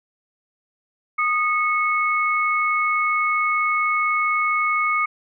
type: tone pair together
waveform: sine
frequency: 1233.6 / 2198 Hz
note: D#6 / C#7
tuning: -15 / -15 cents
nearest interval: minor seventh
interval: 1000 cents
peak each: -20 / -21 dBFS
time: 1.18-5.06 s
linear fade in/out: 10 ms
effects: none